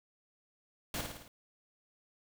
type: noise with echo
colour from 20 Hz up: pink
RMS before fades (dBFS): -37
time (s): 0.94-1.01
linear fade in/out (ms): 2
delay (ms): 54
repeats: 5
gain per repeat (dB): -4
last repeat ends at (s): 1.28
effects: none